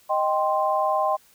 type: chord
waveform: sine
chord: C minor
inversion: first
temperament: equal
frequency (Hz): 622.3 / 784 / 1046.5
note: Eb5 / G5 / C6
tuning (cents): 0 / 0 / 0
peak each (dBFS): -24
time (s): 0.09-1.17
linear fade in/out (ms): 20
effects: white hiss -57 dBFS RMS until 1.34 s